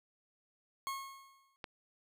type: tone with exponential decay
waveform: 40% pulse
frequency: 1088 Hz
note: C#6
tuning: 33 cents flat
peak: -34 dBFS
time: 0.87-1.56 s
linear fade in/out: 0 ms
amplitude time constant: 150 ms
type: click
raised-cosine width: 0.3 ms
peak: -26 dBFS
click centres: 1.642 s
effects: none